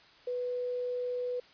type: tone with quantisation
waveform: sine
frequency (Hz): 494.5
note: B4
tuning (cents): +2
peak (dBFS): -31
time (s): 0.27-1.4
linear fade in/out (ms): 5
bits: 10
effects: white hiss -58 dBFS RMS until 1.53 s + resampled to 11025 Hz